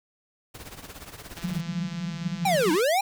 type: noise with tremolo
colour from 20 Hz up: pink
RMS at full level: -39 dBFS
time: 0.54-1.61 s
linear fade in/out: 10 ms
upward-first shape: triangle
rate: 17 Hz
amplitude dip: 80%
type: click train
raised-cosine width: 0.2 ms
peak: -25 dBFS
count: 244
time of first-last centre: 1.37-2.808 s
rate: 169 Hz
type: band-pass noise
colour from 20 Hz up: white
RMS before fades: -31 dBFS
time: 1.43-2.76 s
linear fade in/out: 5 ms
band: 160 to 190 Hz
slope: 96 dB/octave
type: linear two-way sweep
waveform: square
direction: down then up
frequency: 821 to 293.7 to 821 Hz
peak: -21 dBFS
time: 2.45-3.01 s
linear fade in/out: 5 ms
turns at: 2.72 s
effects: none